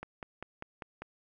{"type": "click train", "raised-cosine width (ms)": 0.5, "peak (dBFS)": -25, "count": 6, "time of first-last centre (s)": [0.03, 1.02], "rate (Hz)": 5.05, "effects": []}